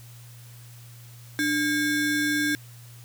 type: ring-modulated tone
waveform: square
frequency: 954 Hz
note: A#5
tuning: 40 cents sharp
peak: -20 dBFS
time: 1.39-2.55 s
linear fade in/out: 0 ms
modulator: 658 Hz
effects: added 119 Hz sine -44 dBFS peak until 3.04 s + white hiss -52 dBFS RMS until 3.04 s